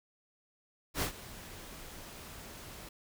pink noise with ADSR envelope, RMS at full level -31 dBFS, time 0.94-2.89 s, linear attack 77 ms, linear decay 97 ms, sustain -17 dB, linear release 5 ms, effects none

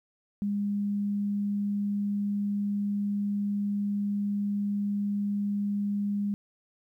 sine tone, 203.3 Hz, G#3, 37 cents flat, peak -26 dBFS, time 0.42-6.34 s, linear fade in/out 0 ms, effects 11-bit

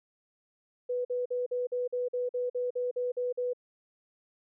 sine tone bursts, 493.9 Hz, B4, in tune, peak -28 dBFS, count 13, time 0.89-3.534 s, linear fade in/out 10 ms, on 160 ms, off 47 ms, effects none

